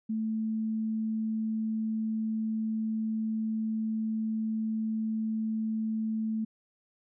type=tone; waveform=sine; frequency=220 Hz; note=A3; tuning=in tune; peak=-28 dBFS; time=0.09-6.45 s; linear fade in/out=10 ms; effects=none